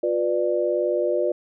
sine chord, B diminished, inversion second, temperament just, 355.6 / 493.9 / 592.7 Hz, F4 / B4 / D5, +31 / 0 / +16 cents, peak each -24 / -25 / -23 dBFS, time 0.03-1.32 s, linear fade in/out 5 ms, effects none

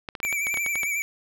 clicks, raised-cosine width 0.3 ms, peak -16 dBFS, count 11, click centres 0.088 / 0.152 / 0.202 / 0.25 / 0.327 / 0.469 / 0.542 / 0.573 / 0.663 / 0.756 / 0.833 s
square tone with vibrato, 2300 Hz, D7, 37 cents flat, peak -25 dBFS, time 0.23-1.02 s, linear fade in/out 0 ms, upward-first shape sine, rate 11 Hz, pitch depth 52 cents each way
effects none

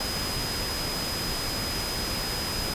sine tone in noise, 5000 Hz, D#8, 8 cents sharp, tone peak -32 dBFS, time 0-2.74 s, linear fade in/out 5 ms, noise pink, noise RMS -31 dBFS, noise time 0-2.74 s, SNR -4 dB, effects resampled to 32000 Hz

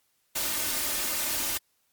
white noise with comb filter, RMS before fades -29 dBFS, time 0.35-1.58 s, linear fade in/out 10 ms, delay 3.3 ms, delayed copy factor +0.55, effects white hiss -71 dBFS RMS until 1.92 s + MP3 96 kbps

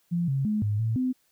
sine tone with pitch steps, 172.3 / 136 / 212.3 / 104.3 / 112.2 / 255.4 Hz, F3 / C#3 / G#3 / G#2 / A2 / C4, -23 / -33 / +38 / +8 / +34 / -42 cents, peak -23 dBFS, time 0.11-1.13 s, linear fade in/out 20 ms, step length 170 ms, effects white hiss -68 dBFS RMS until 1.31 s

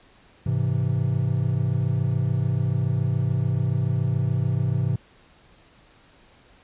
triangle chord, Ab augmented, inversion none, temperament equal, 103.83 / 130.81 / 164.81 Hz, Ab2 / C3 / E3, 0 / 0 / 0 cents, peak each -23 / -21 / -26 dBFS, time 0.46-4.96 s, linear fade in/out 5 ms, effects pink hiss -55 dBFS RMS until 6.63 s + resampled to 8000 Hz

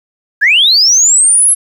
sine linear sweep, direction up, 1568 to 11100 Hz, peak -4 dBFS, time 0.41-1.55 s, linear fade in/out 20 ms, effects tanh soft clip ceiling 0 dBFS + 7-bit

